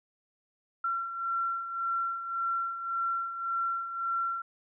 sine beating tone pair, 1360 / 1361.8 Hz, F6 / F6, -46 / -44 cents, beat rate 1.8 Hz, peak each -37 / -30 dBFS, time 0.84-4.42 s, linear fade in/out 5 ms, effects none

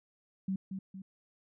sine tone with echo, 191.2 Hz, G3, 43 cents flat, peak -30 dBFS, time 0.48-0.56 s, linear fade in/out 5 ms, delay 230 ms, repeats 2, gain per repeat -6 dB, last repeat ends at 1.02 s, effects none

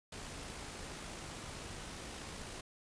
pink noise with amplitude modulation, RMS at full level -45 dBFS, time 0.12-2.61 s, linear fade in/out 5 ms, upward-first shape sine, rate 55.4 Hz, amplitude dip 25%, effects resampled to 22050 Hz

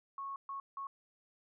sine tone bursts at uneven times, 1100 Hz, C#6, 14 cents flat, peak -39 dBFS, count 3, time 0.18-0.36 / 0.49-0.6 / 0.77-0.87 s, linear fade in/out 2 ms, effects none

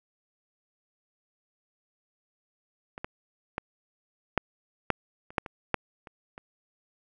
clicks, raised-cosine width 0.5 ms, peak -24 / -18 / -15 / -7 / -7 / -30 / -9 / -23 / -8 / -29 / -27 dBFS, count 11, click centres 2.979 / 3.045 / 3.581 / 4.377 / 4.903 / 5.305 / 5.382 / 5.462 / 5.743 / 6.072 / 6.379 s, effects none

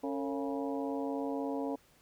harmonic tone with a mistuned harmonic, 138.59 Hz, C#3, in tune, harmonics 2 / 3 / 4 / 5 / 6 / 7, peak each -35 / -39 / -41 / -43 / -45 / -46 dBFS, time 0.03-1.76 s, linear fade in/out 10 ms, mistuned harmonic 3, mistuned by +140 cents, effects pink hiss -65 dBFS RMS until 2.01 s

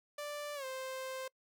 sawtooth tone with pitch glide, 587.3 to 523.2 Hz, D5 to C5, 0 to 0 cents, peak -36 dBFS, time 0.18-1.28 s, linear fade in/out 5 ms, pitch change -200 cents, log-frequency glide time 0.55-0.65 s, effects noise-tail reverb RT60 0.1 s tail -25 dB re dry

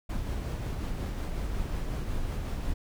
brown noise with tremolo, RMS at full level -31 dBFS, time 0.09-2.74 s, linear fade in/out 10 ms, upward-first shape sine, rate 5.5 Hz, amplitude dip 25%, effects none

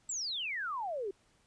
sine exponential sweep, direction down, 7902 to 370 Hz, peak -34 dBFS, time 0.09-1.11 s, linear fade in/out 5 ms, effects pink hiss -69 dBFS RMS until 1.46 s + resampled to 22050 Hz

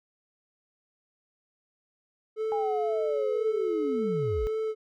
triangle tone with vibrato, 433.5 Hz, A4, 26 cents flat, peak -25 dBFS, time 2.36-4.75 s, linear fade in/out 50 ms, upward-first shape sine, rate 1.9 Hz, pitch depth 25 cents each way
sine linear sweep, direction down, 827 to 38.89 Hz, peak -29 dBFS, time 2.52-4.47 s, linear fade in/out 0 ms
effects none

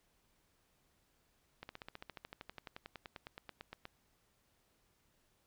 slowing click train, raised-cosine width 0.3 ms, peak -30 dBFS, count 26, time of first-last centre 1.63-3.854 s, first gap 61 ms, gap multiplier 1.03, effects pink hiss -75 dBFS RMS until 5.46 s

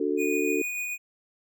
sine chord, D major, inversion none, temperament just, 293.7 / 367.1 / 440.5 Hz, D4 / F#4 / A4, 0 / -14 / +2 cents, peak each -28 dBFS, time 0-0.62 s, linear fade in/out 5 ms
square tone with tremolo, 2466 Hz, D#7, 16 cents flat, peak -29 dBFS, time 0.17-0.98 s, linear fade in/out 50 ms, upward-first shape sine, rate 6.7 Hz, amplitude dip 25%
effects none

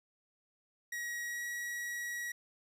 45% pulse tone with pitch glide, 1905 to 1916 Hz, A#6 to A#6, +37 to +47 cents, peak -37 dBFS, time 0.92-2.32 s, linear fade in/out 5 ms, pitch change +10 cents, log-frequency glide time 1.24-1.45 s, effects none

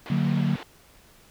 pink band-pass noise, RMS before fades -40 dBFS, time 0.06-0.63 s, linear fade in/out 0 ms, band 290 to 3800 Hz, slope 24 dB/octave
sine chord, D augmented, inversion none, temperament just, 146.83 / 183.54 / 229.4 Hz, D3 / F#3 / A#3, 0 / -14 / -28 cents, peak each -24 / -25 / -27 dBFS, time 0.1-0.56 s, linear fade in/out 5 ms
effects pink hiss -55 dBFS RMS until 1.3 s

